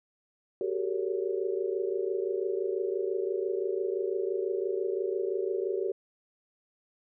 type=tone cluster; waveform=sine; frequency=377.2 / 403.1 / 460.2 / 562 Hz; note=F#4 / G4 / A#4 / C#5; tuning=+33 / +48 / -22 / +24 cents; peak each=-31 / -33 / -34 / -39 dBFS; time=0.61-5.92 s; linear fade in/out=2 ms; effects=none